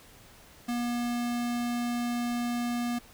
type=tone; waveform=square; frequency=240 Hz; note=B3; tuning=49 cents flat; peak=-29 dBFS; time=0.68-2.99 s; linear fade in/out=10 ms; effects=pink hiss -54 dBFS RMS until 3.13 s